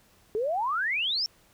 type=exponential sweep; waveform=sine; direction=up; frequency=408.8 to 5588 Hz; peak=-25 dBFS; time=0.35-1.26 s; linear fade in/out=0 ms; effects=pink hiss -61 dBFS RMS until 1.53 s